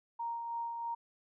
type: tone with tremolo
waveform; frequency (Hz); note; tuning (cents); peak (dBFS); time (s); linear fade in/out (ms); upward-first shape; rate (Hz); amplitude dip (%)
sine; 932.3; A#5; 0; -34; 0.19-0.95; 10; sine; 3.1; 35
effects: none